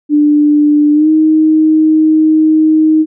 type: tone with pitch glide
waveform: sine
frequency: 296.3 to 312.8 Hz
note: D4 to D#4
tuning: +15 to +9 cents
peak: -5 dBFS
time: 0.09-3.06 s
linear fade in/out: 50 ms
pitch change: +94 cents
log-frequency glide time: 0.93-1.09 s
effects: none